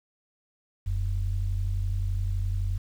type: tone pair together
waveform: sine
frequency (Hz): 41.98 / 93.7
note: E1 / F#2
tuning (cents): +32 / +22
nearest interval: octave + major second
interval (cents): 1390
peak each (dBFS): -27 / -27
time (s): 0.86-2.78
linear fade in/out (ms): 10
effects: tanh soft clip ceiling -17 dBFS + 9-bit